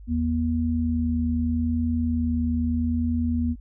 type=tone pair together; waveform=sine; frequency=79.7 / 239.9 Hz; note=D#2 / A#3; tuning=+42 / +50 cents; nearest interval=octave + perfect fifth; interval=1908 cents; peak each=-25 / -23 dBFS; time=0.07-3.56 s; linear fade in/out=50 ms; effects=added 50 Hz sine -40 dBFS peak until 3.6 s